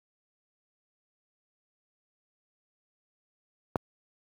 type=click; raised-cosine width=1 ms; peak=-11 dBFS; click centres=3.758 s; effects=high-pass 80 Hz 12 dB/octave + 8-bit